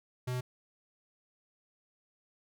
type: tone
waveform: square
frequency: 125.8 Hz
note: B2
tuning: 32 cents sharp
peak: -33 dBFS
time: 0.27-0.41 s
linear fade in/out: 10 ms
effects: none